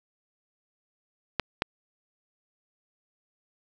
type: clicks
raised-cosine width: 0.3 ms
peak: -8 dBFS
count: 2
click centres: 1.397 / 1.621 s
effects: none